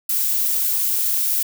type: noise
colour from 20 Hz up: violet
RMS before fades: -20 dBFS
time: 0.09-1.43 s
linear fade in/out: 5 ms
effects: none